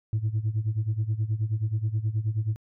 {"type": "tone with tremolo", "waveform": "sine", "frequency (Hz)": 108.7, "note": "A2", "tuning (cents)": -21, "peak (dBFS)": -19, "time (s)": [0.13, 2.56], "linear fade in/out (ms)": 0, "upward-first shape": "sine", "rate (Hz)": 9.4, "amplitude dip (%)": 85, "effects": ["tanh soft clip ceiling -20 dBFS"]}